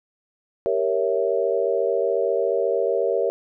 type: chord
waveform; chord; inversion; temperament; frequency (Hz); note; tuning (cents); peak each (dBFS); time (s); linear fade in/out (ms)
sine; G diminished seventh; none; equal; 392 / 466.2 / 554.4 / 659.3; G4 / Bb4 / Db5 / Fb5; 0 / 0 / 0 / 0; -25 / -23 / -24 / -27; 0.66-3.3; 0
effects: none